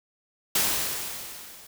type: noise with level ramp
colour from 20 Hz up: white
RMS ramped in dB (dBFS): -22 to -48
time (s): 0.55-1.67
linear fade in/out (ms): 5
effects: none